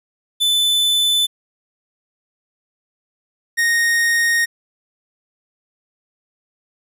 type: tone pair in turn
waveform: 45% pulse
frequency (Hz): 3510 / 1859.4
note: A7 / A#6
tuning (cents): -5 / -5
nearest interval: major seventh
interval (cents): 1100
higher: first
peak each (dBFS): -14 / -14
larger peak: neither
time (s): 0.4-1.27 / 3.57-4.46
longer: second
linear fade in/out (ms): 20
effects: resampled to 32000 Hz + 9-bit